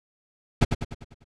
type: noise with echo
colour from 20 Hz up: brown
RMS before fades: -17 dBFS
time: 0.61-0.65 s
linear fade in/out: 10 ms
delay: 99 ms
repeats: 6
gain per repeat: -6 dB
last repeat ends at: 1.244 s
effects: low-pass 8000 Hz 12 dB/octave